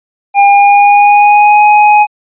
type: tone with pitch glide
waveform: square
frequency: 804 to 837.2 Hz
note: G5 to G#5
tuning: +44 to +14 cents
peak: -3 dBFS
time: 0.34-2.07 s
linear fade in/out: 50 ms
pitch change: +70 cents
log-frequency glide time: 0.45-1.63 s
effects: resampled to 8000 Hz